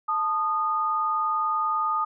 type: tone pair together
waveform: sine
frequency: 880 / 1230.5 Hz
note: A5 / D#6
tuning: 0 / -20 cents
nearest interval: tritone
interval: 580 cents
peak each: -29 / -23 dBFS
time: 0.08-2.05 s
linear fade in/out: 10 ms
effects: none